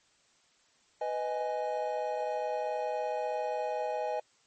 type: chord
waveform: triangle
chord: G# minor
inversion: first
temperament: just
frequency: 498.4 / 623 / 830.6 Hz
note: B4 / D#5 / G#5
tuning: +16 / +2 / 0 cents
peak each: -34 / -32 / -33 dBFS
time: 1.01-4.2 s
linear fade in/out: 5 ms
effects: white hiss -67 dBFS RMS until 4.46 s + MP3 32 kbps